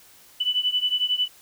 sine beating tone pair, 2979 / 2990 Hz, F#7 / F#7, +11 / +17 cents, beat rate 11 Hz, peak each -23 / -25 dBFS, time 0.4-1.28 s, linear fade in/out 10 ms, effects white hiss -52 dBFS RMS until 1.41 s

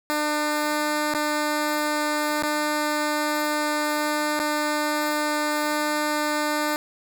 10% pulse tone with dropouts, 300.2 Hz, D4, 38 cents sharp, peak -14 dBFS, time 0.1-6.76 s, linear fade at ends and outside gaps 0 ms, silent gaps 1.139-1.147 / 2.425-2.435 / 4.392-4.398 s, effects none

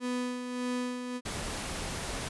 35% pulse tone with tremolo, 248.3 Hz, B3, 9 cents sharp, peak -28 dBFS, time 0-1.21 s, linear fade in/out 50 ms, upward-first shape sine, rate 1.7 Hz, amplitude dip 50%
pink noise, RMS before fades -36 dBFS, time 1.25-2.29 s, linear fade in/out 10 ms
effects resampled to 24000 Hz

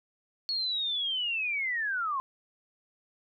sine linear sweep, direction down, 4370 to 1026 Hz, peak -28 dBFS, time 0.49-2.2 s, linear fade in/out 0 ms, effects none

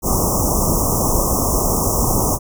pink band-stop noise, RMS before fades -17 dBFS, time 0.02-2.39 s, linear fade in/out 50 ms, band 1200 to 5500 Hz, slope 96 dB/octave, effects none

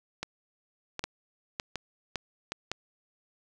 two click trains, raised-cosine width 0.2 ms, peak -16 / -14 dBFS, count 4 / 4, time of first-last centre 0.23-2.52 / 1.04-2.716 s, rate 1.31 / 1.79 Hz, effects none

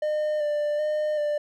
triangle tone with vibrato, 600 Hz, D5, 37 cents sharp, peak -21 dBFS, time 0.02-1.38 s, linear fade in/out 5 ms, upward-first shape square, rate 1.3 Hz, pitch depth 21 cents each way, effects none

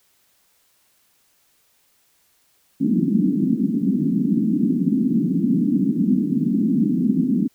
pink band-pass noise, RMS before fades -19 dBFS, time 2.8-7.48 s, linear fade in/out 20 ms, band 180 to 290 Hz, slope 48 dB/octave, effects white hiss -62 dBFS RMS until 7.54 s

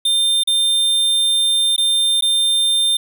square tone with dropouts, 3600 Hz, A7, 39 cents sharp, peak -14 dBFS, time 0.05-2.97 s, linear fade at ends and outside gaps 5 ms, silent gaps 0.436-0.473 / 1.763-1.779 / 2.209-2.222 s, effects none

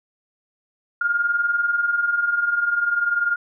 sine tone pair together, 1396.9 / 1417.2 Hz, F6 / F6, 0 / +25 cents, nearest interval unison, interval 25 cents, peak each -25 / -19 dBFS, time 1.01-3.36 s, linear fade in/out 5 ms, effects none

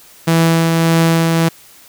sawtooth tone with tremolo, 164.81 Hz, E3, in tune, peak -5 dBFS, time 0.27-1.49 s, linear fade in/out 10 ms, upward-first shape triangle, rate 1.7 Hz, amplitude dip 30%, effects white hiss -43 dBFS RMS until 1.88 s

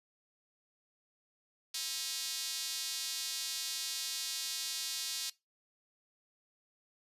square tone with high-pass filter, 146.83 Hz, D3, in tune, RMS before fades -38 dBFS, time 1.74-5.3 s, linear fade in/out 5 ms, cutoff 4400 Hz, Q 1.7, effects noise-tail reverb RT60 0.2 s tail -21 dB re dry + resampled to 32000 Hz

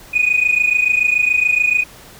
sine tone pair together, 2462 / 2489 Hz, D#7 / D#7, -19 / 0 cents, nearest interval unison, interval 19 cents, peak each -14 dBFS, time 0.13-1.84 s, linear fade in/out 20 ms, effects tanh soft clip ceiling -7 dBFS + pink hiss -41 dBFS RMS until 2.19 s

